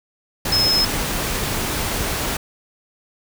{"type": "tone in noise", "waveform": "sine", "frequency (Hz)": 5170, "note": "E8", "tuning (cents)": -34, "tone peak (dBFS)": -15, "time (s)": [0.52, 0.85], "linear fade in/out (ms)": 5, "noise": "pink", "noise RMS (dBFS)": -23, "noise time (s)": [0.45, 2.37], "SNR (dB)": 5, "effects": []}